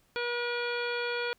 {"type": "harmonic tone with a mistuned harmonic", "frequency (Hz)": 480.5, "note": "B4", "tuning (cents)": -48, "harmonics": [1, 2, 3, 4, 5, 6, 7, 8, 9], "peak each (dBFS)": [-33, -40, -35, -45, -38, -50, -41, -53, -44], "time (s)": [0.16, 1.33], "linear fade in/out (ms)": 0, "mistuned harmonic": 9, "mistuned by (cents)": 19, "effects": ["pink hiss -68 dBFS RMS until 1.38 s"]}